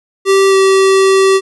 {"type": "tone with pitch glide", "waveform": "square", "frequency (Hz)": [389.3, 385.5], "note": ["G4", "G4"], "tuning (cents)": [-12, -29], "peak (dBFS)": -7, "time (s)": [0.25, 1.41], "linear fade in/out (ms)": 50, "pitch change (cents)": -17, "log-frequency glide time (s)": [0.49, 0.55], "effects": ["resampled to 24000 Hz"]}